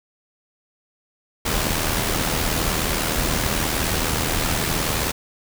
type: noise with amplitude modulation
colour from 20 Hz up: pink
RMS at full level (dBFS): -20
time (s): 1.45-5.12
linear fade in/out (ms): 10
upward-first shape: sine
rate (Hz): 79.1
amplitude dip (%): 50
effects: none